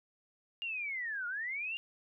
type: linear two-way sweep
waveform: sine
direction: down then up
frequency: 2834 to 1396.9 to 2834 Hz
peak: -35 dBFS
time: 0.62-1.77 s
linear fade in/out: 0 ms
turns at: 1.27 s
effects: none